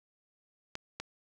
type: clicks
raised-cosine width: 0.2 ms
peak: -20 dBFS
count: 2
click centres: 0.754 / 1 s
effects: none

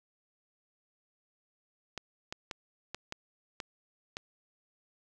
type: clicks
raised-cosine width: 0.2 ms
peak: -20 dBFS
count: 7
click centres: 1.977 / 2.325 / 2.512 / 2.946 / 3.124 / 3.602 / 4.169 s
effects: none

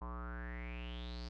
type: tone with low-pass filter sweep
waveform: square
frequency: 60 Hz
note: B1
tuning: 49 cents flat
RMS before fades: -44 dBFS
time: 0.01-1.29 s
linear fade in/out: 10 ms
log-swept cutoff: 1000 to 4900 Hz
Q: 7.7
effects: none

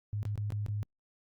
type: tone with dropouts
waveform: sine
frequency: 103.83 Hz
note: G#2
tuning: in tune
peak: -31 dBFS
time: 0.13-0.83 s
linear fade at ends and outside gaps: 0 ms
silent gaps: 0.23-0.253 / 0.356-0.377 / 0.504-0.522 / 0.663-0.684 s
effects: Opus 48 kbps

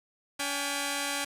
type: tone pair together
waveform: 5% pulse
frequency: 283.8 / 802.7 Hz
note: C#4 / G5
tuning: +41 / +41 cents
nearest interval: octave + tritone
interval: 1800 cents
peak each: -21 dBFS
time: 0.39-1.25 s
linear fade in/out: 10 ms
effects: resampled to 32000 Hz + 8-bit

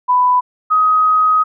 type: tone pair in turn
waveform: sine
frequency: 995 / 1259.1 Hz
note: B5 / D#6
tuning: +13 / +20 cents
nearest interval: major third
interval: 407 cents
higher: second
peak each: -9 dBFS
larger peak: neither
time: 0.08-0.41 / 0.7-1.44 s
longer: second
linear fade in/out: 20 ms
effects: none

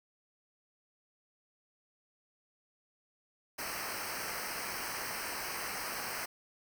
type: noise with comb filter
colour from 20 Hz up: pink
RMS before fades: -39 dBFS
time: 3.58-6.26 s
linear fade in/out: 10 ms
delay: 0.28 ms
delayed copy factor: -0.9
effects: none

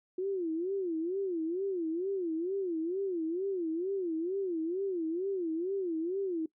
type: tone with vibrato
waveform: sine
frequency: 355.1 Hz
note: F4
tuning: 29 cents sharp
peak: -30 dBFS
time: 0.18-6.46 s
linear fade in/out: 5 ms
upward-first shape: sine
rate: 2.2 Hz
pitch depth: 190 cents each way
effects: noise-tail reverb RT60 0.1 s tail -20 dB re dry

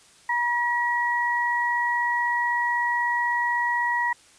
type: tone pair together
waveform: sine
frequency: 960 / 1916.1 Hz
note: B5 / A#6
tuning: -49 / +47 cents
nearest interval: octave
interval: 1196 cents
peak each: -24 / -24 dBFS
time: 0.29-4.13 s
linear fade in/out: 5 ms
effects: white hiss -54 dBFS RMS until 4.38 s + resampled to 22050 Hz

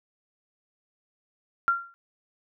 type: tone with exponential decay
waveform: sine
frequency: 1380 Hz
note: F6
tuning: 21 cents flat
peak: -16 dBFS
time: 1.68-1.94 s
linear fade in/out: 0 ms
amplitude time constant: 56 ms
effects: none

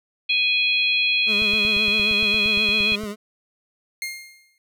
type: harmonic tone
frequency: 830.6 Hz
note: G#5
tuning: in tune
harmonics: 3 / 4 / 5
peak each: -19 / -23 / -26 dBFS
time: 0.29-2.96 s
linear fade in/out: 10 ms
type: tone with vibrato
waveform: 25% pulse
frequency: 210 Hz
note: G#3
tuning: 19 cents sharp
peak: -24 dBFS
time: 1.26-3.16 s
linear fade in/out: 50 ms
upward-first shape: sine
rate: 7.5 Hz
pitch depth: 64 cents each way
type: click train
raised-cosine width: 5 ms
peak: -24 dBFS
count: 15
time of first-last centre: 1.42-3.037 s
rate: 8.66 Hz
type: tone with exponential decay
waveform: sawtooth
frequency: 2125 Hz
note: C7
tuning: 26 cents sharp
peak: -21 dBFS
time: 4.02-4.58 s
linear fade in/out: 1 ms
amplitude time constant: 120 ms
effects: none

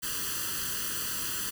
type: noise with comb filter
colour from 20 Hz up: white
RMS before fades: -33 dBFS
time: 0.02-1.51 s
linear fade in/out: 20 ms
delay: 0.66 ms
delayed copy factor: +0.95
effects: none

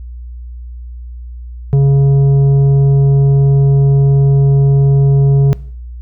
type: tone with tanh clipping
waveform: sine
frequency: 138.59 Hz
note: C#3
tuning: in tune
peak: -7 dBFS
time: 1.73-5.53 s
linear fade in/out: 0 ms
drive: 7 dB
effects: noise-tail reverb RT60 0.6 s tail -21 dB re dry + added 60 Hz sine -25 dBFS peak until 6.01 s

